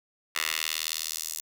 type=tone with high-pass filter sweep; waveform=10% pulse; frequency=79.2 Hz; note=D#2; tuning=31 cents sharp; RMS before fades=-32 dBFS; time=0.35-1.41 s; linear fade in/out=10 ms; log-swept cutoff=1900 to 7300 Hz; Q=1.2; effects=none